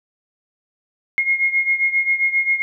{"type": "beating tone pair", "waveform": "sine", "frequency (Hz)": [2147, 2154.5], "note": ["C7", "C#7"], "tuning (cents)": [44, -50], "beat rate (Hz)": 7.5, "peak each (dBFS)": [-17, -21], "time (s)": [1.18, 2.62], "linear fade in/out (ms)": 0, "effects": []}